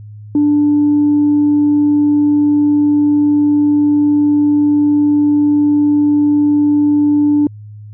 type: tone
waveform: sine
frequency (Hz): 293.7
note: D4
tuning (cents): 0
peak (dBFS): -7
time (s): 0.35-7.47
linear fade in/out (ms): 2
effects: tanh soft clip ceiling -5 dBFS + added 105 Hz sine -30 dBFS peak until 7.93 s